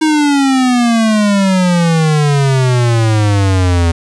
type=exponential sweep; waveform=square; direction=down; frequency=316.4 to 83.1 Hz; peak=-9 dBFS; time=0.01-3.92 s; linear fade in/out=10 ms; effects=resampled to 22050 Hz + 7-bit